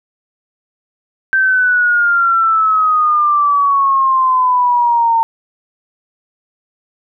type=exponential sweep; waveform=sine; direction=down; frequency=1563 to 906 Hz; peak=-9 dBFS; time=1.33-5.23 s; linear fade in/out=0 ms; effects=none